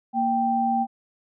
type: tone pair together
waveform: sine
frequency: 233.1 / 784.1 Hz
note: A#3 / G5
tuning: 0 / 0 cents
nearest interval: octave + major sixth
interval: 2100 cents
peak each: -25 / -21 dBFS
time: 0.13-0.87 s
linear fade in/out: 50 ms
effects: none